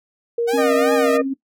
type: tone with pitch glide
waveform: sine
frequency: 468.7 to 473.3 Hz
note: A#4 to A#4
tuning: +9 to +26 cents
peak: -16 dBFS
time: 0.38-1.22 s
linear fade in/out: 5 ms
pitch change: +17 cents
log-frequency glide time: 0.55-0.66 s
type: tone with vibrato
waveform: sawtooth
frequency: 734 Hz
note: F#5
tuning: 14 cents flat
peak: -20 dBFS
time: 0.47-1.18 s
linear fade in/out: 20 ms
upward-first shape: triangle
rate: 2.7 Hz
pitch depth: 250 cents each way
type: tone with tremolo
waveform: sine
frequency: 270 Hz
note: C#4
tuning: 45 cents flat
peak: -18 dBFS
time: 0.53-1.34 s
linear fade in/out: 10 ms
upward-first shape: triangle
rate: 18 Hz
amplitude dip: 40%
type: harmonic tone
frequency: 611 Hz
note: D#5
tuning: 32 cents flat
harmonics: 1 / 2 / 3 / 4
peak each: -20 / -26 / -30 / -32 dBFS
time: 0.57-1.22 s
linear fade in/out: 20 ms
effects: noise-tail reverb RT60 0.1 s tail -17 dB re dry